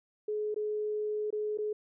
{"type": "tone with dropouts", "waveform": "sine", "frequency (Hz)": 423.6, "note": "G#4", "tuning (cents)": 34, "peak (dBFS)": -30, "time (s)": [0.28, 1.73], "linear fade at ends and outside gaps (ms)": 5, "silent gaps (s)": [[0.544, 0.561], [1.305, 1.326], [1.575, 1.585]], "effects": []}